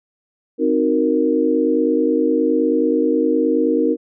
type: chord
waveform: sine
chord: C half-diminished seventh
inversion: none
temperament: equal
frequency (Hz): 261.6 / 311.1 / 370 / 466.2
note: C4 / Eb4 / Gb4 / Bb4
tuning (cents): 0 / 0 / 0 / 0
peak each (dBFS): -20 / -18 / -24 / -18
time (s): 0.58-3.97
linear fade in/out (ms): 50
effects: none